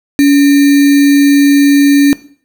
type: tone with sample-and-hold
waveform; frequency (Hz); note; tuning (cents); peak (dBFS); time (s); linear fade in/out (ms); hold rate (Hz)
sine; 283.1; C#4; +37; -3; 0.19-2.13; 0; 2100
effects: noise-tail reverb RT60 0.5 s tail -18 dB re dry